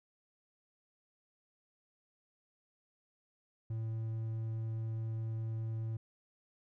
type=tone; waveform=triangle; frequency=111.9 Hz; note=A2; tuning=30 cents sharp; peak=-33 dBFS; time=3.7-5.97 s; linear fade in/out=5 ms; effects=none